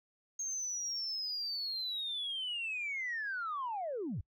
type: linear sweep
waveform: sine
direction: down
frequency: 6470 to 66.4 Hz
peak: -34 dBFS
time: 0.39-4.21 s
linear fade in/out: 5 ms
effects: noise-tail reverb RT60 0.1 s tail -25 dB re dry + tanh soft clip ceiling -31 dBFS